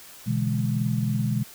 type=chord; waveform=sine; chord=E dominant seventh; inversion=second; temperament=equal; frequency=123.47 / 146.83 / 164.81 / 207.7 Hz; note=B2 / D3 / E3 / G#3; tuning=0 / 0 / 0 / 0 cents; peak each=-25 / -30 / -31 / -27 dBFS; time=0.26-1.44 s; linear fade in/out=20 ms; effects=white hiss -46 dBFS RMS until 1.54 s